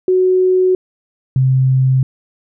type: tone pair in turn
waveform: sine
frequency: 370 / 131.05 Hz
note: F#4 / C3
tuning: 0 / +3 cents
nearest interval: octave + tritone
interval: 1797 cents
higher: first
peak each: -9 dBFS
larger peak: neither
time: 0.08-0.75 / 1.36-2.03 s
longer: neither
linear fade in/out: 2 ms
effects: none